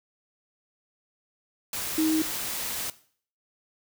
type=tone in noise; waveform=sine; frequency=315.3 Hz; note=D#4; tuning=23 cents sharp; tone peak=-21 dBFS; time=1.98-2.22 s; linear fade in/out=2 ms; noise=white; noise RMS=-32 dBFS; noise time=1.73-2.9 s; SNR=+8 dB; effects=noise-tail reverb RT60 0.5 s tail -17 dB re dry